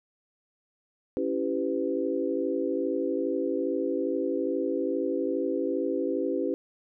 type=chord; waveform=sine; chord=C# half-diminished seventh; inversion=none; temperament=equal with one note detuned; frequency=277.2 / 329.6 / 392 / 503.4 Hz; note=C#4 / E4 / G4 / B4; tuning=0 / 0 / 0 / +33 cents; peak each=-31 dBFS; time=1.17-6.54 s; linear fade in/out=0 ms; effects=none